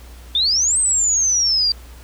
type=exponential two-way sweep; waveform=sine; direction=up then down; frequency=3485 to 8430 to 4658 Hz; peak=-14 dBFS; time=0.35-1.72 s; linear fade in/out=2 ms; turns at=0.78 s; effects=added 60 Hz sine -37 dBFS peak until 2.03 s + pink hiss -46 dBFS RMS until 2.03 s